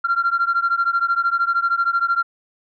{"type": "beating tone pair", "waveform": "sine", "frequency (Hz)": [1373, 1386], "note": ["F6", "F6"], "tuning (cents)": [-30, -14], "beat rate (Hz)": 13, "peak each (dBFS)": [-18, -19], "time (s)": [0.04, 2.23], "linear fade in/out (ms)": 10, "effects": ["tanh soft clip ceiling -11 dBFS"]}